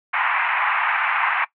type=band-pass noise; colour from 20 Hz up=pink; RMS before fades=-21 dBFS; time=0.13-1.45 s; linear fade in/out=10 ms; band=830 to 2500 Hz; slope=48 dB/octave; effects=noise-tail reverb RT60 0.1 s tail -18 dB re dry